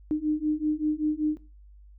sine beating tone pair, 302.1 / 307.3 Hz, D4 / D#4, +49 / -21 cents, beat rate 5.2 Hz, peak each -27 dBFS, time 0.11-1.37 s, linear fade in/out 0 ms, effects noise-tail reverb RT60 0.3 s tail -17 dB re dry + added 50 Hz sine -48 dBFS peak until 1.98 s

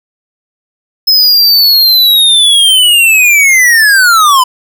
square linear sweep, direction down, 5150 to 987.8 Hz, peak -4 dBFS, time 1.07-4.44 s, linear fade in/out 10 ms, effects none

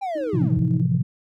triangle linear sweep, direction down, 810 to 37.14 Hz, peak -22 dBFS, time 0.01-0.61 s, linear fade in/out 20 ms
sine tone with tremolo, 314.7 Hz, D#4, 20 cents sharp, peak -27 dBFS, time 0.15-0.82 s, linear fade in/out 10 ms, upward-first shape square, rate 17 Hz, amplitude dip 30%
sine chord, F major seventh, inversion first, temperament equal, 110 / 130.81 / 164.81 / 174.61 Hz, A2 / C3 / E3 / F3, 0 / 0 / 0 / 0 cents, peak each -26 / -21 / -24 / -22 dBFS, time 0.33-1.03 s, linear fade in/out 10 ms
effects tanh soft clip ceiling -8 dBFS

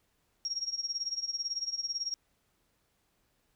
sine tone with tremolo, 5588 Hz, F8, in tune, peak -29 dBFS, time 0.45-2.14 s, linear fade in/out 0 ms, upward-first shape sine, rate 18 Hz, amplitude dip 85%, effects pink hiss -74 dBFS RMS until 3.55 s

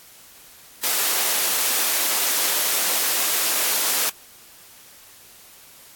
white high-pass noise, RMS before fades -21 dBFS, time 0.83-4.1 s, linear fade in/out 10 ms, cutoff 350 Hz, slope 12 dB/octave, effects white hiss -47 dBFS RMS until 5.95 s + AAC 64 kbps

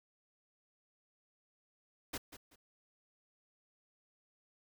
pink noise with echo, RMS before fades -40 dBFS, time 2.13-2.18 s, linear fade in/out 10 ms, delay 190 ms, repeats 2, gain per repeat -12 dB, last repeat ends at 2.56 s, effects none

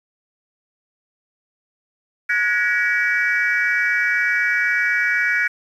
sine tone cluster, 1456 / 1670 / 1912 / 2280 Hz, F#6 / G#6 / A#6 / C#7, -28 / +9 / +43 / +48 cents, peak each -21 dBFS, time 2.29-5.48 s, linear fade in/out 10 ms, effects tanh soft clip ceiling -9 dBFS + 8-bit

